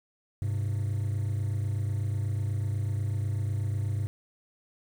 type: tone pair together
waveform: triangle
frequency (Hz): 100.5 / 128.61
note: G2 / C3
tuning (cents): +44 / -29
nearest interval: major third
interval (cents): 427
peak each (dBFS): -25 / -31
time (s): 0.42-4.07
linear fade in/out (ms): 0
effects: tanh soft clip ceiling -20 dBFS + 9-bit